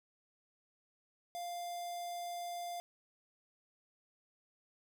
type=tone with notch filter; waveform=square; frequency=698.5 Hz; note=F5; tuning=in tune; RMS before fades=-42 dBFS; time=1.35-2.8 s; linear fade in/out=0 ms; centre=1900 Hz; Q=2; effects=none